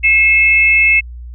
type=tone pair together; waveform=sine; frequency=2157 / 2621 Hz; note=C#7 / E7; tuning=-48 / -11 cents; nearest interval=minor third; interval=337 cents; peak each=-10 dBFS; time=0.03-1.01 s; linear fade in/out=20 ms; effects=added 60 Hz sine -27 dBFS peak until 1.34 s